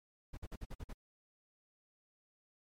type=noise bursts; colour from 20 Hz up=brown; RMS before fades=-43 dBFS; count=7; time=0.33-0.932 s; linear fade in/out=10 ms; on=44 ms; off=49 ms; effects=MP3 64 kbps